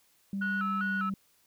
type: tone with pitch glide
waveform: sine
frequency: 197 to 195.19 Hz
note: G3 to G3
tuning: +9 to -7 cents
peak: -30 dBFS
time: 0.33-1.14 s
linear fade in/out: 2 ms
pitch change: -16 cents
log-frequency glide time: 0.82-0.91 s
type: tone with vibrato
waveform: sine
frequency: 1381 Hz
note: F6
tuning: 20 cents flat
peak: -28 dBFS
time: 0.41-1.1 s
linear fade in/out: 10 ms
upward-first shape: square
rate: 2.5 Hz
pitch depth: 100 cents each way
effects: tanh soft clip ceiling -24 dBFS + white hiss -67 dBFS RMS until 1.46 s